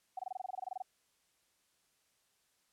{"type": "tone bursts", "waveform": "sine", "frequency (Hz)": 751, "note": "F#5", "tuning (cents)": 26, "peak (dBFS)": -36, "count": 15, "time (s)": [0.17, 0.822], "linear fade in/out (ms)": 5, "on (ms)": 22, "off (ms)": 23, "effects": ["white hiss -75 dBFS RMS until 2.72 s", "low-pass 11000 Hz 12 dB/octave"]}